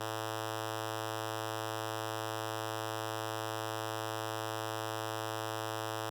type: tone with notch filter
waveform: 5% pulse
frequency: 110 Hz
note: A2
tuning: in tune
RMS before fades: -38 dBFS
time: 0-6.1 s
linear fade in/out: 10 ms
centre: 220 Hz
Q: 1.4
effects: none